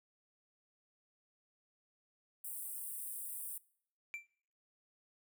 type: high-pass noise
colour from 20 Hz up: pink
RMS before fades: -44 dBFS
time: 2.44-3.58 s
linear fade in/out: 5 ms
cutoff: 8400 Hz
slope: 96 dB/octave
type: tone with exponential decay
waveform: triangle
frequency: 2349 Hz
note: D7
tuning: in tune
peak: -35 dBFS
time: 4.14-4.27 s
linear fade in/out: 0 ms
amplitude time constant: 28 ms
effects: noise-tail reverb RT60 0.6 s tail -22 dB re dry